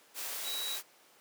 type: tone in noise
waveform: sine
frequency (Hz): 3878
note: B7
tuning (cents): -32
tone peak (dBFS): -36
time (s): 0.43-0.79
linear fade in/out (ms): 50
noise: white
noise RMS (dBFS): -39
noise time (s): 0.14-0.83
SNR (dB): 0
effects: pink hiss -61 dBFS RMS until 1.2 s + high-pass 400 Hz 12 dB/octave